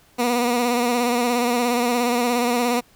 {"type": "tone with vibrato", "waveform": "15% pulse", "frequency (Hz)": 241.9, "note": "B3", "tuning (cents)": -36, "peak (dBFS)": -12, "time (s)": [0.18, 2.81], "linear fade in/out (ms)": 20, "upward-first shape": "sine", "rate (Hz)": 17, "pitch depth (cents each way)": 44, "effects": ["pink hiss -55 dBFS RMS until 2.95 s"]}